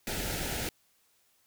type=band-stop noise; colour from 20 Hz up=pink; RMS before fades=-34 dBFS; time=0.07-0.69 s; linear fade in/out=2 ms; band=910 to 1300 Hz; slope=96 dB/octave; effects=white hiss -69 dBFS RMS until 1.46 s